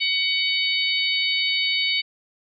harmonic tone, 749 Hz, F#5, 21 cents sharp, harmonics 3 / 4 / 5 / 6, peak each -24 / -25 / -26 / -27 dBFS, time 0-2.02 s, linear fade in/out 20 ms, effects none

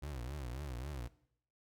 30% pulse tone with vibrato, 66.2 Hz, C2, 21 cents sharp, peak -38 dBFS, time 0.02-1.08 s, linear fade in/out 10 ms, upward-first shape triangle, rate 3.7 Hz, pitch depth 250 cents each way, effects noise-tail reverb RT60 0.7 s tail -19 dB re dry

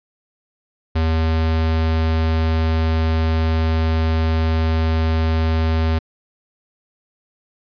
square tone, 80.5 Hz, E2, 41 cents flat, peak -16 dBFS, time 0.95-5.99 s, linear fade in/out 10 ms, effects resampled to 11025 Hz

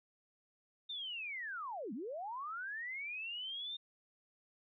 sine linear two-way sweep, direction down then up, 3668 to 192.1 to 3668 Hz, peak -40 dBFS, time 0.89-3.77 s, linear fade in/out 10 ms, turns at 1.93 s, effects none

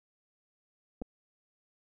clicks, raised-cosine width 2 ms, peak -26 dBFS, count 2, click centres 1.017 / 1.021 s, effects none

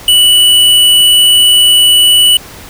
square tone, 2957 Hz, F#7, 2 cents flat, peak -4 dBFS, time 0.08-2.37 s, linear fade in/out 2 ms, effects pink hiss -31 dBFS RMS until 2.69 s

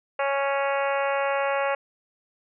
harmonic tone, 277.3 Hz, C#4, 1 cent sharp, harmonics 2 / 3 / 4 / 5 / 6 / 7 / 8 / 9 / 10, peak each -25 / -29 / -31 / -33 / -35 / -36 / -37 / -38 / -39 dBFS, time 0.19-1.75 s, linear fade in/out 5 ms, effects none

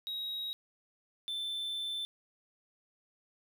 triangle tone pair in turn, 3808 / 3536 Hz, A#7 / A7, +36 / +8 cents, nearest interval minor second, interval 128 cents, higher first, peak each -34 / -33 dBFS, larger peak second, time 0.07-0.53 / 1.28-2.05 s, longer second, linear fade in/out 0 ms, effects none

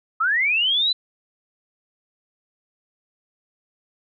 sine linear sweep, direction up, 1244.5 to 4066 Hz, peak -17 dBFS, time 0.2-0.93 s, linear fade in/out 10 ms, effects none

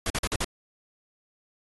pink noise bursts, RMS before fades -27 dBFS, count 5, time 0.06-0.445 s, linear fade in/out 2 ms, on 41 ms, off 45 ms, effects AAC 32 kbps

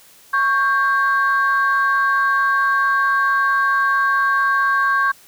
sine tone pair together, 1108.7 / 1586.8 Hz, C#6 / G6, 0 / +21 cents, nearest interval tritone, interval 621 cents, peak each -16 dBFS, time 0.33-5.12 s, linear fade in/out 10 ms, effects tanh soft clip ceiling -8 dBFS + white hiss -48 dBFS RMS until 5.27 s

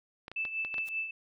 clicks, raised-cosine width 0.3 ms, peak -26 dBFS, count 6, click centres 0.281 / 0.316 / 0.452 / 0.649 / 0.742 / 0.782 s
sine tone with tremolo, 2637 Hz, E7, in tune, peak -29 dBFS, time 0.36-1.11 s, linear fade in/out 5 ms, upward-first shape triangle, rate 5.2 Hz, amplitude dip 70%
white noise with exponential growth, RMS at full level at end -44 dBFS, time 0.82-0.89 s, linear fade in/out 2 ms, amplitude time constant 15 ms
effects none

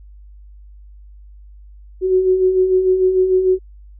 sine beating tone pair, 366.7 / 373.4 Hz, F#4 / F#4, -15 / +16 cents, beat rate 6.7 Hz, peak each -21 / -12 dBFS, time 2.01-3.59 s, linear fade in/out 50 ms, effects added 50 Hz sine -38 dBFS peak until 3.99 s

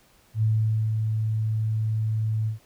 sine tone with ADSR envelope, 109.6 Hz, A2, 6 cents flat, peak -18 dBFS, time 0.34-2.59 s, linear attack 83 ms, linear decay 490 ms, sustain -4 dB, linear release 120 ms, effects pink hiss -59 dBFS RMS until 2.65 s

